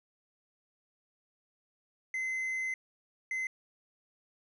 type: tone bursts at uneven times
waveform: triangle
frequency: 2055 Hz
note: C7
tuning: 32 cents flat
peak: -30 dBFS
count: 2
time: 2.14-2.74 / 3.31-3.47 s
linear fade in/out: 2 ms
effects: resampled to 24000 Hz